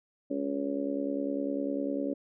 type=harmonic tone; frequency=70 Hz; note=C#2; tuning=18 cents sharp; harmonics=3 / 4 / 5 / 6 / 7 / 8; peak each=-41 / -31 / -42 / -39 / -41 / -36 dBFS; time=0.3-2.14 s; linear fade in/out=10 ms; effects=none